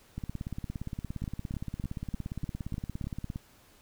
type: two click trains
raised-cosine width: 5 ms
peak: -23 / -22 dBFS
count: 56 / 7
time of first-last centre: 0.18-3.359 / 1.24-3.042 s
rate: 17.3 / 3.33 Hz
effects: pink hiss -60 dBFS RMS until 3.81 s